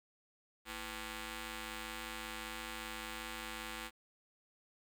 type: ring-modulated tone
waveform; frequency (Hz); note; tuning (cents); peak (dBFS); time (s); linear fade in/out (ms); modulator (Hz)
5% pulse; 277.2; C#4; 0; -28; 0.65-3.91; 50; 607
effects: none